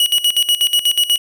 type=tone with tremolo; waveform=45% pulse; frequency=2916 Hz; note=F#7; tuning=26 cents flat; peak=-10 dBFS; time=0-1.18 s; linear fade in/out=2 ms; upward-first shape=square; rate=8.2 Hz; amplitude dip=80%; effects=none